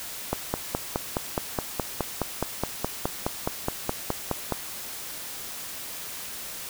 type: click train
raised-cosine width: 1 ms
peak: -10 dBFS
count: 21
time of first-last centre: 0.33-4.523 s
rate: 4.77 Hz
effects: white hiss -37 dBFS RMS until 6.69 s